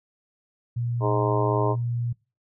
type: tone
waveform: sine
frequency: 119.2 Hz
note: A#2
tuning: 39 cents sharp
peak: -24 dBFS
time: 0.76-2.13 s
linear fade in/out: 10 ms
type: harmonic tone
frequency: 103.83 Hz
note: G#2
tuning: in tune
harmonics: 3 / 4 / 5 / 6 / 7 / 8 / 9 / 10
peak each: -31 / -26 / -34 / -29 / -37 / -36 / -29 / -31 dBFS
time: 1-1.76 s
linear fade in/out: 50 ms
effects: noise-tail reverb RT60 0.3 s tail -23 dB re dry